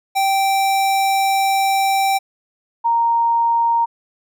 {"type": "tone pair in turn", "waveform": ["square", "sine"], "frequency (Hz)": [780, 930], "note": ["G5", "A#5"], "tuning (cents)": [-9, -4], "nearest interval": "minor third", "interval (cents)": 305, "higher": "second", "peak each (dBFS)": [-15, -13], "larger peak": "second", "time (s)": [[0.15, 2.19], [2.84, 3.86]], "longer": "first", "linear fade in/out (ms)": 20, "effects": []}